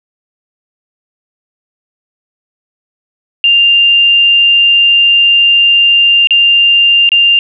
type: tone with dropouts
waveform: sine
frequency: 2794 Hz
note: F7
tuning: in tune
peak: -4 dBFS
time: 3.44-7.39 s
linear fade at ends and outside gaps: 1 ms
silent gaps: 6.272-6.307 / 7.091-7.118 s
effects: none